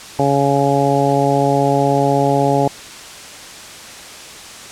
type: harmonic tone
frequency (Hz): 139.7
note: C#3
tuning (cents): +14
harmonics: 1 / 2 / 3 / 4 / 5 / 6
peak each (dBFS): -19 / -19 / -19 / -19 / -19 / -19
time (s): 0.19-2.68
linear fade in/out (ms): 2
effects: white hiss -34 dBFS RMS until 4.71 s + low-pass 8000 Hz 12 dB/octave